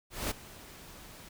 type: noise with ADSR envelope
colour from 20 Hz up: pink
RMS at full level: -32 dBFS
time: 0.1-1.29 s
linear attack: 210 ms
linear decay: 10 ms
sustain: -18 dB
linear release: 7 ms
effects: none